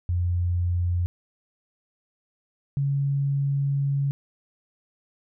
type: tone pair in turn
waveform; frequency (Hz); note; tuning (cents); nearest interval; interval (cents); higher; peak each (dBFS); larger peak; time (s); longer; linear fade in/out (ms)
sine; 88 / 139.69; F2 / C#3; +14 / +14; minor sixth; 800; second; -21; neither; 0.09-1.06 / 2.77-4.11; second; 0
effects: none